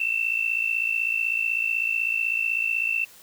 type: tone pair together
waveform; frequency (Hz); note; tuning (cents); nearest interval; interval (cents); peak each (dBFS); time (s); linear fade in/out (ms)
sine; 2644 / 2700; E7 / E7; +5 / +41; unison; 36; -25; 0-3.05; 5
effects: white hiss -50 dBFS RMS until 3.22 s